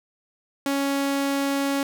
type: tone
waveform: sawtooth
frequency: 277.8 Hz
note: C#4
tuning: 4 cents sharp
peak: -18 dBFS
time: 0.66-1.83 s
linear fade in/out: 2 ms
effects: none